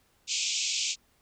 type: band-pass noise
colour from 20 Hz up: white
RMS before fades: -30 dBFS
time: 0.27-0.96 s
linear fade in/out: 50 ms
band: 2300 to 7500 Hz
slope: 96 dB/octave
effects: pink hiss -67 dBFS RMS until 1.21 s